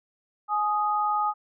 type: tone pair together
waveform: sine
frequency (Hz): 841 / 1244.5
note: G#5 / D#6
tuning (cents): +22 / 0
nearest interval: perfect fifth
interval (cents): 678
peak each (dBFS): -25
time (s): 0.48-1.34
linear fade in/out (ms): 50
effects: none